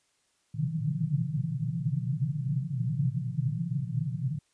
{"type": "band-pass noise", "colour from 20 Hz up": "pink", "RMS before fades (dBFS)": -30, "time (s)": [0.54, 4.39], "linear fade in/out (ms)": 10, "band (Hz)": [120, 170], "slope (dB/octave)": 96, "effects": ["white hiss -71 dBFS RMS until 4.53 s", "resampled to 22050 Hz"]}